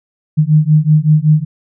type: beating tone pair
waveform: sine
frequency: 150.8 / 156.1 Hz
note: D3 / D#3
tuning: +46 / +6 cents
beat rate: 5.3 Hz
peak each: -10 dBFS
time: 0.37-1.45 s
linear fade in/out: 20 ms
effects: none